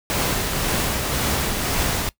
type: noise with tremolo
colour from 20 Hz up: pink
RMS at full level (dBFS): -21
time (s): 0.1-2.09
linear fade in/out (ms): 0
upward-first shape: triangle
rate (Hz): 1.9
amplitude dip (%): 35
effects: noise-tail reverb RT60 0.1 s tail -20 dB re dry